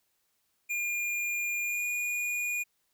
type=tone with pitch glide; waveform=square; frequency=2413 to 2440 Hz; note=D7 to D#7; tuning=+46 to -34 cents; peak=-30 dBFS; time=0.69-2.64 s; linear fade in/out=20 ms; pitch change=+20 cents; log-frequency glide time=1.64-1.85 s; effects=white hiss -75 dBFS RMS until 2.93 s